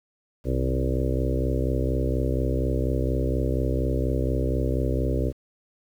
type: harmonic tone with a mistuned harmonic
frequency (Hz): 64.2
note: C2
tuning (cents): -32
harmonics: 1 / 2 / 4 / 5 / 6 / 7 / 8 / 9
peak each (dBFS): -25 / -28 / -31 / -32 / -33 / -33 / -34 / -35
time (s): 0.44-5.33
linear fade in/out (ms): 50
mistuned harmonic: 1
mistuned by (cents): -44
effects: 9-bit